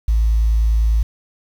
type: tone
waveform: sine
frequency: 55 Hz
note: A1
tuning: in tune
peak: -11 dBFS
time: 0.08-1.03 s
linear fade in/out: 5 ms
effects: tanh soft clip ceiling -8 dBFS + 7-bit